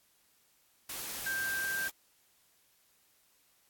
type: tone in noise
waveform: sine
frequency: 1577 Hz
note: G6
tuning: 10 cents sharp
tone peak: -32 dBFS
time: 1.26-1.88 s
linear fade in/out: 5 ms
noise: white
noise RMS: -40 dBFS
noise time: 0.89-1.9 s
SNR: +5 dB
effects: white hiss -69 dBFS RMS until 3.69 s + AAC 64 kbps